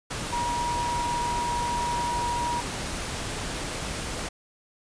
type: tone in noise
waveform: sine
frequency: 957 Hz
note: A#5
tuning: 45 cents sharp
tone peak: -26 dBFS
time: 0.32-2.61 s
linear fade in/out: 10 ms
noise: pink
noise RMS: -32 dBFS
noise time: 0.1-4.29 s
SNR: +3 dB
effects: resampled to 22050 Hz